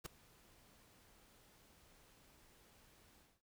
pink noise with ADSR envelope, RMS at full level -43 dBFS, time 0.04-3.42 s, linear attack 21 ms, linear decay 4 ms, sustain -24 dB, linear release 240 ms, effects none

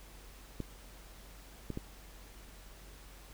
clicks, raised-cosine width 3 ms, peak -24 dBFS, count 3, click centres 0.603 / 1.703 / 1.774 s, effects added 47 Hz sine -53 dBFS peak until 3.33 s + pink hiss -56 dBFS RMS until 3.33 s

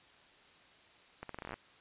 accelerating click train, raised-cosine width 0.5 ms, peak -27 dBFS, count 12, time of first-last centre 1.23-1.541 s, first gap 63 ms, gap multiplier 0.82, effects white hiss -61 dBFS RMS until 1.8 s + resampled to 8000 Hz

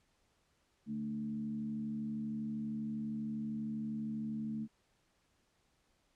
sine tone with frequency modulation, 220 Hz, A3, in tune, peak -36 dBFS, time 0.86-4.68 s, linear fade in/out 50 ms, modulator 72.6 Hz, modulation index 0.55, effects pink hiss -75 dBFS RMS until 6.15 s + low-pass 9000 Hz 12 dB/octave

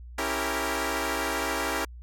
10% pulse chord, C# diminished seventh, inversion none, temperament equal with one note detuned, 277.2 / 329.6 / 394 / 466.2 Hz, C#4 / E4 / G4 / Bb4, 0 / 0 / +9 / 0 cents, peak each -24 dBFS, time 0.18-1.85 s, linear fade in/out 5 ms, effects added 60 Hz sine -40 dBFS peak until 2.02 s + MP3 64 kbps

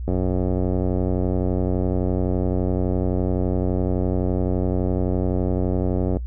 click train, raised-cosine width 2 ms, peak -10 dBFS, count 560, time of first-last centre 0.08-6.169 s, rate 91.8 Hz, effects noise-tail reverb RT60 0.1 s tail -20 dB re dry + added 60 Hz sine -26 dBFS peak until 6.26 s

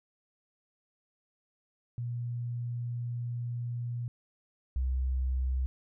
sine tone pair in turn, 120 / 64.42 Hz, B2 / C2, -49 / -26 cents, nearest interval major seventh, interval 1077 cents, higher first, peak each -32 / -27 dBFS, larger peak second, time 1.98-4.08 / 4.76-5.66 s, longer first, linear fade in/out 0 ms, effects none

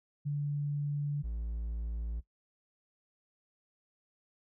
sine / triangle tone pair in turn, 145 / 56.67 Hz, D3 / A#1, -22 / -48 cents, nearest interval octave + major third, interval 1626 cents, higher first, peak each -30 / -32 dBFS, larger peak first, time 0.25-1.23 / 1.23-2.21 s, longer neither, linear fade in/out 20 ms, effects noise-tail reverb RT60 0.1 s tail -17 dB re dry

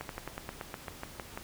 slowing click train, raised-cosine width 0.5 ms, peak -22 dBFS, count 12, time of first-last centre 0.01-1.375 s, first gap 82 ms, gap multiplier 1.08, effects pink hiss -49 dBFS RMS until 1.43 s

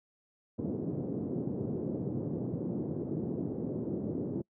white band-pass noise, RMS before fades -35 dBFS, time 0.58-4.42 s, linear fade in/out 10 ms, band 110 to 380 Hz, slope 24 dB/octave, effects noise-tail reverb RT60 0.1 s tail -26 dB re dry

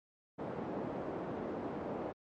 pink band-pass noise, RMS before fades -40 dBFS, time 0.38-2.13 s, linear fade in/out 20 ms, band 220 to 670 Hz, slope 12 dB/octave, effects MP3 48 kbps

